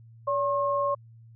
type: tone pair together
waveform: sine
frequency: 570 / 1076 Hz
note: C#5 / C6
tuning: +48 / +48 cents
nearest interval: major seventh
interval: 1100 cents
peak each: -26 dBFS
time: 0.27-0.95 s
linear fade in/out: 10 ms
effects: added 114 Hz sine -48 dBFS peak until 1.35 s